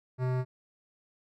sine tone with hard clipping, 127.5 Hz, C3, 44 cents flat, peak -29 dBFS, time 0.18-0.45 s, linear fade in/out 50 ms, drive 18 dB, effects none

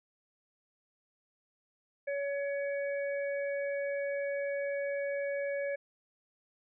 harmonic tone, 563 Hz, C#5, 27 cents sharp, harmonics 1 / 3 / 4, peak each -32 / -42 / -44 dBFS, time 2.07-5.76 s, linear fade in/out 10 ms, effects none

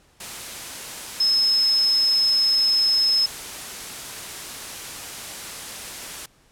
sine tone in noise, 5180 Hz, E8, 31 cents flat, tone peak -16 dBFS, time 1.2-3.26 s, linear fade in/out 5 ms, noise white, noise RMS -34 dBFS, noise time 0.2-6.26 s, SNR +15 dB, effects pink hiss -58 dBFS RMS until 6.51 s + low-pass 11000 Hz 12 dB/octave

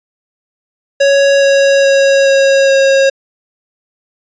square tone with pitch steps, 556 / 552.8 / 549.6 / 546.4 / 543.3 Hz, C#5 / C#5 / C#5 / C#5 / C#5, +5 / -5 / -15 / -25 / -35 cents, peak -7 dBFS, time 1-3.1 s, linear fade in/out 10 ms, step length 420 ms, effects resampled to 16000 Hz

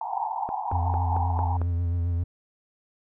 pink band-pass noise, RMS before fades -30 dBFS, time 0.01-1.57 s, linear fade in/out 2 ms, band 750 to 950 Hz, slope 96 dB/octave
click train, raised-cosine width 1 ms, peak -19 dBFS, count 6, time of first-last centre 0.49-1.616 s, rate 4.44 Hz
triangle tone with vibrato, 86.2 Hz, F2, 22 cents flat, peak -21 dBFS, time 0.72-2.24 s, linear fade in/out 10 ms, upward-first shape sine, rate 7.5 Hz, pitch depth 35 cents each way
effects none

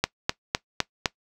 click train, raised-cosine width 0.2 ms, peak -3 dBFS, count 5, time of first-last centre 0.04-1.058 s, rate 3.93 Hz, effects noise-tail reverb RT60 0.1 s tail -20 dB re dry

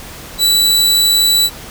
sawtooth tone, 3951 Hz, B7, in tune, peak -6 dBFS, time 0.38-1.5 s, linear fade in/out 50 ms, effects pink hiss -32 dBFS RMS until 1.7 s

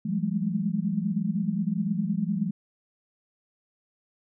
sine tone cluster, 167.2 / 188.7 / 204.7 / 214.4 Hz, E3 / F#3 / G#3 / A3, +25 / +34 / -25 / -45 cents, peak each -30 dBFS, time 0.05-2.51 s, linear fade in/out 10 ms, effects none

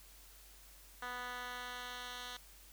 10% pulse tone with band-pass filter sweep, 246.9 Hz, B3, in tune, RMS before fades -45 dBFS, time 1.02-2.37 s, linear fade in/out 5 ms, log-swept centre 1700 to 3400 Hz, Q 1.2, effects added 48 Hz sine -60 dBFS peak until 2.72 s + white hiss -60 dBFS RMS until 2.72 s

